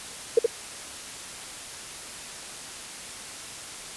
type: tone with echo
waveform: sine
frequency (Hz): 461.4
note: A#4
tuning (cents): -18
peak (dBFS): -12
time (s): 0.37-0.39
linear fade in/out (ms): 5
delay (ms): 72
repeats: 1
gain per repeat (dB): -4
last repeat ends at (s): 0.462
effects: white hiss -39 dBFS RMS until 3.96 s + resampled to 24000 Hz